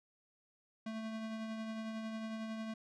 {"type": "tone with tremolo", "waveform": "square", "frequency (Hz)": 221.2, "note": "A3", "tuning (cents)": 9, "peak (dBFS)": -39, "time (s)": [0.86, 2.74], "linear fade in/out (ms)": 5, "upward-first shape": "triangle", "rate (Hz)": 11, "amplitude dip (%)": 35, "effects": ["low-pass 5000 Hz 12 dB/octave"]}